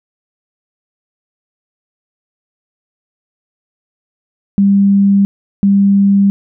sine tone pair in turn, 198.6 / 198.6 Hz, G3 / G3, +23 / +23 cents, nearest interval unison, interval 0 cents, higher neither, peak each -6 dBFS, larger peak neither, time 4.58-5.25 / 5.63-6.3 s, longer neither, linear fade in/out 0 ms, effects none

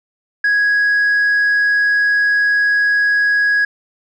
sine tone, 1661.2 Hz, G#6, in tune, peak -9 dBFS, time 0.44-3.65 s, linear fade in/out 5 ms, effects tanh soft clip ceiling -10 dBFS

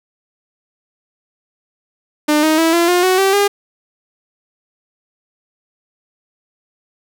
sawtooth tone with pitch steps, 300 / 313.1 / 326.8 / 341 / 355.9 / 371.5 / 387.7 / 404.6 Hz, D4 / D#4 / E4 / F4 / F4 / F#4 / G4 / G#4, +37 / +11 / -15 / -41 / +33 / +7 / -19 / -45 cents, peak -7 dBFS, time 2.28-3.48 s, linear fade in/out 10 ms, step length 150 ms, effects none

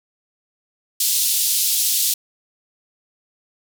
white band-pass noise, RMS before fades -19 dBFS, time 1-2.14 s, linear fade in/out 5 ms, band 3400 to 16000 Hz, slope 24 dB/octave, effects none

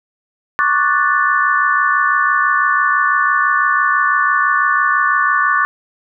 sine chord, D major seventh, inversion third, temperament equal, 1108.7 / 1174.7 / 1480 / 1760 Hz, C#6 / D6 / F#6 / A6, 0 / 0 / 0 / 0 cents, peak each -17 dBFS, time 0.59-5.65 s, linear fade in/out 0 ms, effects none

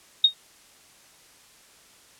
sine tone with exponential decay, 3724 Hz, A#7, 2 cents flat, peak -9 dBFS, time 0.24-0.34 s, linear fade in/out 5 ms, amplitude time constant 20 ms, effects white hiss -54 dBFS RMS until 2.19 s + low-pass 10000 Hz 12 dB/octave

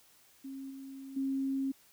sine tone with level steps, 270 Hz, C#4, 45 cents flat, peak -40 / -43 / -30 dBFS, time 0.44-1.72 s, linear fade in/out 10 ms, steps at 0.7 / 1.16 s, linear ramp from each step 10 ms, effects white hiss -63 dBFS RMS until 1.92 s

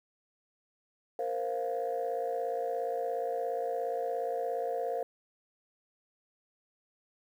sine chord, Bb suspended second, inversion none, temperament equal, 466.2 / 523.3 / 698.5 Hz, Bb4 / C5 / F5, 0 / 0 / 0 cents, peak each -34 dBFS, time 1.19-5.03 s, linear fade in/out 2 ms, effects tanh soft clip ceiling -24 dBFS + 10-bit

